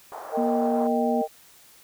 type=band-pass noise; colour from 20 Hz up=pink; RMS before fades=-38 dBFS; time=0.12-0.87 s; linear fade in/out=0 ms; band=570 to 1100 Hz; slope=24 dB/octave
type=chord; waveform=sine; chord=Eb major; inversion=second; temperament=equal with one note detuned; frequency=459.2 / 622.3 / 784 Hz; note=Bb4 / Eb5 / G5; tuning=-26 / 0 / 0 cents; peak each=-27 dBFS; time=0.31-1.28 s; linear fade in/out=50 ms
type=tone; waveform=sine; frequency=238.6 Hz; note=A#3; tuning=41 cents sharp; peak=-24 dBFS; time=0.37-1.22 s; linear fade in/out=10 ms
effects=white hiss -53 dBFS RMS until 1.83 s